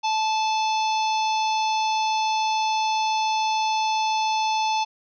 harmonic tone with a mistuned harmonic, 873 Hz, A5, 14 cents flat, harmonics 1 / 3 / 4 / 5 / 6 / 7, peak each -21 / -31 / -33 / -35 / -37 / -38 dBFS, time 0.03-4.85 s, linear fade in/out 20 ms, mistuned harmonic 5, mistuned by -18 cents, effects none

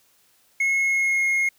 triangle tone with pitch glide, 2173 to 2151 Hz, C#7 to C7, -35 to +47 cents, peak -17 dBFS, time 0.6-1.49 s, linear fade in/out 5 ms, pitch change -18 cents, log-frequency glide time 0.79-1.25 s, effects white hiss -61 dBFS RMS until 1.58 s

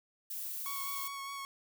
violet noise, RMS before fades -40 dBFS, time 0.3-1.08 s, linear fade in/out 5 ms
sawtooth tone with vibrato, 1108.7 Hz, C#6, in tune, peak -36 dBFS, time 0.66-1.45 s, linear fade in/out 0 ms, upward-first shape sine, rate 4.9 Hz, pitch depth 17 cents each way
effects none

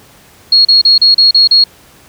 sine tone bursts, 4307 Hz, C8, 49 cents sharp, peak -3 dBFS, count 7, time 0.52-1.64 s, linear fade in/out 5 ms, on 130 ms, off 35 ms, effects pink hiss -42 dBFS RMS until 2.08 s + high-pass 60 Hz 12 dB/octave

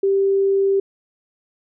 sine tone, 392 Hz, G4, in tune, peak -14 dBFS, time 0.03-0.8 s, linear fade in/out 5 ms, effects none

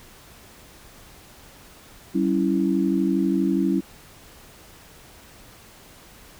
sine chord, C# diminished, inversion second, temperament equal with one note detuned, 192.52 / 277.2 / 329.6 Hz, G3 / C#4 / E4, -31 / 0 / 0 cents, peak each -23 dBFS, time 2.14-3.81 s, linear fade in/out 20 ms, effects pink hiss -48 dBFS RMS until 6.39 s

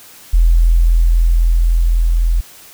sine tone with level ramp, 41.92 Hz, E1, 30 cents sharp, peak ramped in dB -6 to -10 dBFS, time 0.33-2.41 s, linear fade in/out 10 ms, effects white hiss -40 dBFS RMS until 2.73 s

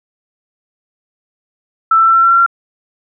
sine tone with pitch steps, 1326 / 1333.7 / 1341.4 / 1349.2 / 1357 / 1364.9 / 1372.8 Hz, E6 / E6 / E6 / E6 / E6 / F6 / F6, +10 / +20 / +30 / +40 / +50 / -40 / -30 cents, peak -6 dBFS, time 1.91-2.463 s, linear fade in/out 5 ms, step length 79 ms, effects none

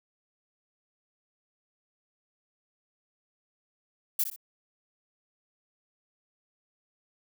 violet noise with echo, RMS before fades -26 dBFS, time 4.19-4.24 s, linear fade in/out 5 ms, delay 61 ms, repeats 2, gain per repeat -9 dB, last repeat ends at 4.362 s, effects none

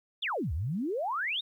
sine exponential two-way sweep, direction down then up, 3839 to 67.9 to 3839 Hz, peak -29 dBFS, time 0.22-1.41 s, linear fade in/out 10 ms, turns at 0.53 s, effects 11-bit

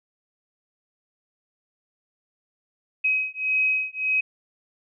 sine beating tone pair, 2535 / 2536.7 Hz, D#7 / D#7, +32 / +33 cents, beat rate 1.7 Hz, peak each -24 dBFS, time 3.04-4.21 s, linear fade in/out 10 ms, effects none

